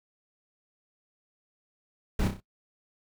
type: noise with echo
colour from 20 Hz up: brown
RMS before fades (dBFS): -26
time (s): 2.19-2.28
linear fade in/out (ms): 5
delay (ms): 31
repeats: 4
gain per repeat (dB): -6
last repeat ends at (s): 2.404
effects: noise-tail reverb RT60 0.1 s tail -17 dB re dry